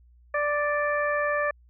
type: harmonic tone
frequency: 587.3 Hz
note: D5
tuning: in tune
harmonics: 1 / 2 / 3 / 4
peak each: -26 / -29 / -28 / -38 dBFS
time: 0.34-1.51 s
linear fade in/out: 5 ms
effects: added 60 Hz sine -53 dBFS peak until 1.69 s